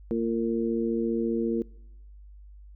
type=harmonic tone; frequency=114.8 Hz; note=A#2; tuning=26 cents flat; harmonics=2 / 3 / 4; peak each=-27 / -29 / -30 dBFS; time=0.11-1.62 s; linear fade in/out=0 ms; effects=noise-tail reverb RT60 0.9 s tail -24 dB re dry + added 50 Hz sine -45 dBFS peak until 2.75 s